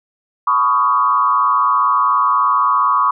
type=tone with frequency modulation; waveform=sine; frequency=1119 Hz; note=C#6; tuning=16 cents sharp; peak=-11 dBFS; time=0.47-3.11 s; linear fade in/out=5 ms; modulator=117 Hz; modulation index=1.1; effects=none